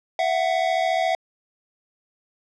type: tone pair together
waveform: square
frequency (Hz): 665.8 / 740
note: E5 / F#5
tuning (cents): +17 / 0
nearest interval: major second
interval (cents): 183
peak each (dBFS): -23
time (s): 0.19-1.15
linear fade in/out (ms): 2
effects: low-pass 4000 Hz 12 dB/octave